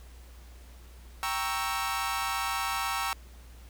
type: chord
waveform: sawtooth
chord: G diminished seventh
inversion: none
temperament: equal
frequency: 784 / 932.3 / 1108.7 / 1318.5 Hz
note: G5 / Bb5 / Db6 / Fb6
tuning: 0 / 0 / 0 / 0 cents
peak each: -32 / -31 / -31 / -30 dBFS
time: 1.23-3.13 s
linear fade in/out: 0 ms
effects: added 60 Hz sine -47 dBFS peak until 3.69 s + pink hiss -57 dBFS RMS until 3.69 s